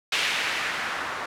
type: noise with low-pass filter sweep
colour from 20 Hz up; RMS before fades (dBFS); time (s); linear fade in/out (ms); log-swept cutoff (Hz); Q
blue; -28; 0.12-1.26; 5; 2900 to 1200; 1.4
effects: none